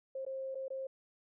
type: tone with dropouts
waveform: sine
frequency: 532 Hz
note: C5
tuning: 29 cents sharp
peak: -37 dBFS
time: 0.15-0.87 s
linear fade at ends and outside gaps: 5 ms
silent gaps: 0.251-0.264 / 0.547-0.553 / 0.682-0.703 s
effects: none